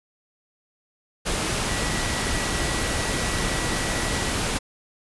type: tone in noise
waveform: sine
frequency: 1939 Hz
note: B6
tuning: 32 cents flat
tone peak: -34 dBFS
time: 1.68-4.33 s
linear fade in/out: 20 ms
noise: pink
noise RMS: -25 dBFS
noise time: 1.25-4.59 s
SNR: -12 dB
effects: resampled to 24000 Hz